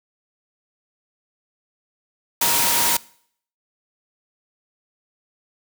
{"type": "tone in noise", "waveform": "sine", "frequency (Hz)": 942, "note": "A#5", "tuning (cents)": 18, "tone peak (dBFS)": -26, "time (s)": [2.41, 2.97], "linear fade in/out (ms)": 5, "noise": "white", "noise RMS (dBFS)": -19, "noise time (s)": [2.41, 2.97], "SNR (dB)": -10, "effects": ["noise-tail reverb RT60 0.6 s tail -22 dB re dry", "high-pass 100 Hz 12 dB/octave"]}